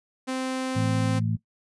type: tone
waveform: sawtooth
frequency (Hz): 260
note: C4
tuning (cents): -11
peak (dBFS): -23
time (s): 0.27-1.2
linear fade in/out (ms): 20
type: harmonic tone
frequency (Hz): 55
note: A1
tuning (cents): 0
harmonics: 2 / 3 / 4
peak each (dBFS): -25 / -29 / -31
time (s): 0.75-1.37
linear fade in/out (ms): 20
effects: noise-tail reverb RT60 0.1 s tail -17 dB re dry + resampled to 24000 Hz